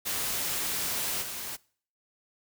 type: noise with level steps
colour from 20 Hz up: white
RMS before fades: -31 / -37 dBFS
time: 0.05-1.57 s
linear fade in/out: 20 ms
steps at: 1.21 s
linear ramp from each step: 20 ms
effects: noise-tail reverb RT60 0.5 s tail -23 dB re dry